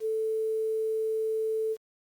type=tone with quantisation; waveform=sine; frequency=440 Hz; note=A4; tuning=in tune; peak=-26 dBFS; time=0-1.77 s; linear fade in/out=50 ms; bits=9; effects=Opus 48 kbps